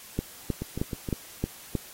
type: two click trains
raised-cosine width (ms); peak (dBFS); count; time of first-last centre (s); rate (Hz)
3; -13 / -18; 6 / 4; 0.19-1.752 / 0.62-1.088; 3.2 / 6.41
effects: white hiss -47 dBFS RMS until 1.93 s + AAC 48 kbps